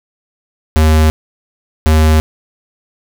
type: tone pair in turn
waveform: square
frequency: 78.2 / 78.2 Hz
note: D#2 / D#2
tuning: +9 / +9 cents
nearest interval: unison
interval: 0 cents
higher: neither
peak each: -7 dBFS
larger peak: neither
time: 0.76-1.1 / 1.86-2.2 s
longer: neither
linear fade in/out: 0 ms
effects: none